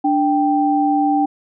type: tone pair together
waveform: sine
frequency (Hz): 293.7 / 784.1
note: D4 / G5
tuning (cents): 0 / 0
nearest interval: octave + perfect fourth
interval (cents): 1700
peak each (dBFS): -16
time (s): 0.04-1.26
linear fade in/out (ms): 10
effects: none